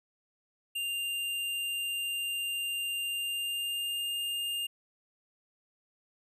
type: tone with pitch glide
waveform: square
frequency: 2794 to 2813 Hz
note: F7 to F7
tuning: 0 to +12 cents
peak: -32 dBFS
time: 0.75-4.67 s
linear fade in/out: 10 ms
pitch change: +12 cents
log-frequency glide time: 3.03-4.11 s
effects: none